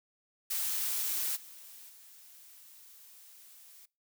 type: noise with level steps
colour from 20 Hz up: blue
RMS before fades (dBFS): -33 / -51 / -55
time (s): 0.5-3.86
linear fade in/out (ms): 10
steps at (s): 1.35 / 1.88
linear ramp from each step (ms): 20
effects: noise-tail reverb RT60 0.3 s tail -24 dB re dry